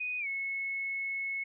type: tone with pitch glide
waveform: sine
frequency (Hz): 2489 to 2192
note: D#7 to C#7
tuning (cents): 0 to -20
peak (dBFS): -32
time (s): 0-1.44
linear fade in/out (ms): 10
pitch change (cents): -220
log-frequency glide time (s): 0.19-0.27
effects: none